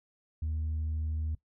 sine tone, 78.2 Hz, D#2, 9 cents sharp, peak -28 dBFS, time 0.42-1.35 s, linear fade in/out 5 ms, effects noise-tail reverb RT60 0.1 s tail -20 dB re dry + tanh soft clip ceiling -28 dBFS

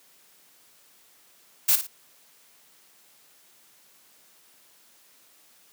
blue noise with echo, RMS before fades -19 dBFS, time 1.68-1.76 s, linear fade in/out 10 ms, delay 56 ms, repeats 2, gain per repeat -10 dB, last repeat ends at 1.872 s, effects white hiss -58 dBFS RMS until 5.72 s + high-pass 150 Hz 12 dB/octave

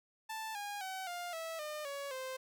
sawtooth tone with pitch steps, 881 / 817.3 / 758.1 / 703.3 / 652.4 / 605.2 / 561.4 / 520.8 Hz, A5 / G#5 / F#5 / F5 / E5 / D#5 / C#5 / C5, +2 / -28 / +42 / +12 / -18 / -48 / +22 / -8 cents, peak -36 dBFS, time 0.29-2.37 s, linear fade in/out 10 ms, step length 260 ms, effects none

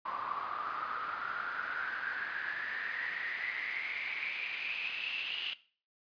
pink noise with band-pass filter sweep, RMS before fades -38 dBFS, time 0.05-5.54 s, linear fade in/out 10 ms, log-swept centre 1100 to 2900 Hz, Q 10, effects noise-tail reverb RT60 0.4 s tail -17 dB re dry + resampled to 11025 Hz

